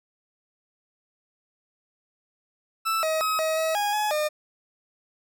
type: tone with pitch steps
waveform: 40% pulse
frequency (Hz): 1321 / 634 / 1273 / 635 / 641 / 824 / 845 / 606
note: E6 / D#5 / D#6 / D#5 / E5 / G#5 / G#5 / D#5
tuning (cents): +3 / +32 / +39 / +35 / -49 / -14 / +30 / -46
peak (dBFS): -22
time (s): 2.85-4.29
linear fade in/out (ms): 20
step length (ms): 180
effects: none